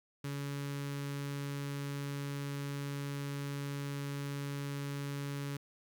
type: tone with notch filter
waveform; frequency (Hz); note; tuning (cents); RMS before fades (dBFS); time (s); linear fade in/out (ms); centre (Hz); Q
sawtooth; 141.3; C#3; +34; -39; 0.24-5.57; 5; 700; 1.5
effects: 12-bit